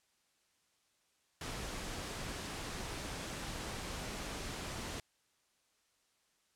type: noise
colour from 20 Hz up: pink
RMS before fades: -42 dBFS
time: 1.41-5 s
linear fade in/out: 2 ms
effects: white hiss -75 dBFS RMS until 6.55 s + low-pass 9000 Hz 12 dB/octave